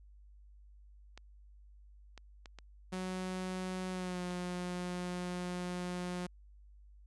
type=clicks; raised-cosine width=0.2 ms; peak=-32 dBFS; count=6; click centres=1.176 / 2.177 / 2.458 / 2.587 / 2.941 / 4.308 s
type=tone with pitch glide; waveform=sawtooth; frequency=185.1 to 178.9 Hz; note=F#3 to F3; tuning=+1 to +42 cents; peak=-33 dBFS; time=2.92-6.27 s; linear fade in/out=10 ms; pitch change=-59 cents; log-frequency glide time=3.91-4.23 s
effects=added 50 Hz sine -55 dBFS peak until 7.06 s + resampled to 24000 Hz